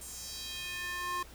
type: tone with high-pass filter sweep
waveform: square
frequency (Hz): 356.2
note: F4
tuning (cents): +34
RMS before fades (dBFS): -39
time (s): 0.01-1.23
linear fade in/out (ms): 5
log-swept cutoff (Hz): 8500 to 910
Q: 2.2
effects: added 60 Hz sine -54 dBFS peak until 1.34 s + pink hiss -54 dBFS RMS until 1.34 s